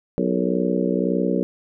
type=harmonic tone with a mistuned harmonic; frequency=61.74 Hz; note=B1; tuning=in tune; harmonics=3 / 4 / 5 / 6 / 7 / 8 / 9; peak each=-24 / -25 / -26 / -27 / -27 / -28 / -29 dBFS; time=0.18-1.43 s; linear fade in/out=0 ms; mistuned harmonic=8; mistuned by=-79 cents; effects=none